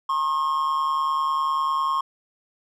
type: tone with amplitude modulation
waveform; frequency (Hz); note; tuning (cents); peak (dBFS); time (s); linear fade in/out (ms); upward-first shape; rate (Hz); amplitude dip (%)
triangle; 1077; C6; +50; -16; 0.09-2.01; 5; sine; 150; 60
effects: none